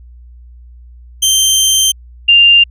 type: tone pair in turn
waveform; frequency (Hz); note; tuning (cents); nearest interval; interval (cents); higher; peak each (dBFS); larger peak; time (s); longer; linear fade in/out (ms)
20% pulse / sine; 3136 / 2794; G7 / F7; 0 / 0; major second; 200; first; -3; neither; 1.22-1.92 / 2.28-2.64; first; 10
effects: added 60 Hz sine -34 dBFS peak until 2.7 s

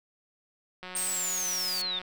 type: click train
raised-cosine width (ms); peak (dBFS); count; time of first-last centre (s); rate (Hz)
0.3; -25; 218; 0.83-2.016; 183
type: linear sweep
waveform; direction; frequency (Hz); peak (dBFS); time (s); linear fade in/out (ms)
sine; down; 8690 to 3520; -29; 0.95-1.99; 2
type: high-pass noise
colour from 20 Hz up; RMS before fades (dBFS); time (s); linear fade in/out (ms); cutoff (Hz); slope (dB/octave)
pink; -37; 0.96-1.82; 5; 4600; 12
effects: none

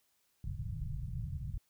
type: low-pass noise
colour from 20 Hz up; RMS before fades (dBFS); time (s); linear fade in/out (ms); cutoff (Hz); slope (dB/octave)
white; -39; 0.44-1.58; 2; 150; 48
effects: white hiss -75 dBFS RMS until 1.69 s

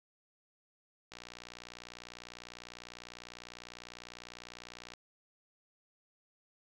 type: click train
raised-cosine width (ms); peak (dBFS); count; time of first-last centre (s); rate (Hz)
0.2; -29; 230; 1.12-4.937; 60
effects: none

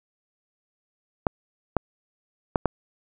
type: clicks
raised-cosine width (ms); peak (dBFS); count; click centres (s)
1; -6; 4; 1.268 / 1.767 / 2.558 / 2.657
effects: none

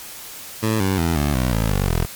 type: tone with pitch steps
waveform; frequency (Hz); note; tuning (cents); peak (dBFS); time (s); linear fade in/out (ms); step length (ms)
15% pulse; 110 / 95.76 / 83.36 / 72.57 / 63.18 / 55 / 47.88 / 41.68; A2 / G2 / E2 / D2 / B1 / A1 / G1 / E1; 0 / -40 / +20 / -20 / +40 / 0 / -40 / +20; -11; 0.62-2.06; 20; 180
effects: white hiss -36 dBFS RMS until 2.15 s + MP3 96 kbps

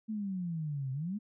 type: exponential two-way sweep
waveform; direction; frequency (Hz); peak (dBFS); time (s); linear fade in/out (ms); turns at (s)
sine; down then up; 222.8 to 128.9 to 220.7; -33; 0.08-1.19; 20; 0.92
effects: none

